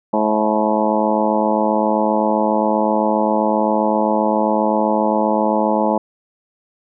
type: harmonic tone with a mistuned harmonic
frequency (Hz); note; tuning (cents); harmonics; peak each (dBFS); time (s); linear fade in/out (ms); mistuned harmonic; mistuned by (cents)
107.6; A2; -38; 2 / 3 / 4 / 5 / 6 / 7 / 8 / 9 / 10; -20 / -23 / -26 / -21 / -22 / -29 / -20 / -25 / -32; 0.13-5.98; 5; 7; -62
effects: none